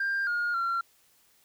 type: tone with pitch steps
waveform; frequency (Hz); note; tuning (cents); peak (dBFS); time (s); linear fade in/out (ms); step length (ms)
sine; 1593 / 1425 / 1369; G6 / F6 / F6; +27 / +34 / -35; -24; 0-0.81; 5; 270
effects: tanh soft clip ceiling -24 dBFS + white hiss -64 dBFS RMS until 1.44 s